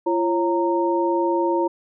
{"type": "tone cluster", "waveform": "sine", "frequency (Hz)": [342.5, 547, 925], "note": ["F4", "C#5", "A#5"], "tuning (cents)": [-34, -23, -14], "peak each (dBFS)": [-20, -25, -23], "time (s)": [0.06, 1.68], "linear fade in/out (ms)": 10, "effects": []}